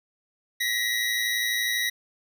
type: tone cluster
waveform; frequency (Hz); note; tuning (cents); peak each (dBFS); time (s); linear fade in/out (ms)
square; 1898 / 2010 / 3835; A#6 / B6 / A#7; +31 / +30 / +48; -28 / -31 / -29; 0.6-1.9; 10
effects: none